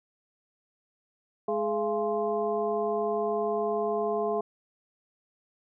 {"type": "harmonic tone with a mistuned harmonic", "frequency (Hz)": 210, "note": "G#3", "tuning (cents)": 19, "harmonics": [1, 2, 3, 4, 5], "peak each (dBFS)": [-37, -28, -30, -40, -36], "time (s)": [1.48, 4.41], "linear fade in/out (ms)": 5, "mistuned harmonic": 3, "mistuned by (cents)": 140, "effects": []}